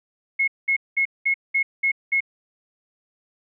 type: tone bursts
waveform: sine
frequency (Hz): 2172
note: C#7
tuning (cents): -36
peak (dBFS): -17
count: 7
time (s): 0.39-2.206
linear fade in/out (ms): 10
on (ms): 88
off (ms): 200
effects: none